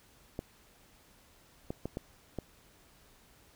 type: clicks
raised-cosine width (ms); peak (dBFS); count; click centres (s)
2; -22; 5; 0.391 / 1.705 / 1.856 / 1.971 / 2.387
effects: pink hiss -62 dBFS RMS until 3.55 s